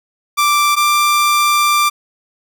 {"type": "tone pair in turn", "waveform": "sawtooth", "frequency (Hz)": [1174.7, 1182.2], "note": ["D6", "D6"], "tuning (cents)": [0, 11], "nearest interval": "unison", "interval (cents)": 11, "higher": "second", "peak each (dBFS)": -7, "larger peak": "neither", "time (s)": [[0.37, 0.76], [0.76, 1.9]], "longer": "second", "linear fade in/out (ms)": 20, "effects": []}